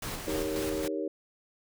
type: noise with tremolo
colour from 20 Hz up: pink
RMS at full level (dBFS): -36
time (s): 0.02-0.88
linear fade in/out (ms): 5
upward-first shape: square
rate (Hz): 3.7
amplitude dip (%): 35
type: chord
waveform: sine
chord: Eb dominant seventh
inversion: none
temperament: equal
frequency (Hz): 311.1 / 392 / 466.2 / 554.4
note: Eb4 / G4 / Bb4 / Db5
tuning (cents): 0 / 0 / 0 / 0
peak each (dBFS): -34 / -35 / -36 / -37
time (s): 0.27-1.08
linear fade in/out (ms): 5
effects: none